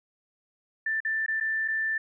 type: tone with dropouts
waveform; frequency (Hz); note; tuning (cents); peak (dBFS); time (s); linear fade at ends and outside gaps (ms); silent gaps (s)
sine; 1772; A6; +12; -25; 0.86-1.98; 5; 1.004-1.049 / 1.263-1.281 / 1.401-1.408 / 1.679-1.683
effects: none